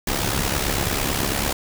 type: noise with amplitude modulation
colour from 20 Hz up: pink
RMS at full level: -20 dBFS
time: 0.07-1.53 s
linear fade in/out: 5 ms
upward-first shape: sine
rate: 69 Hz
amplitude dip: 65%
effects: none